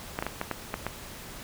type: clicks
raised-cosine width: 0.5 ms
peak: -14 dBFS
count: 7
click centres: 0.189 / 0.225 / 0.266 / 0.414 / 0.513 / 0.741 / 0.866 s
effects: pink hiss -43 dBFS RMS until 1.43 s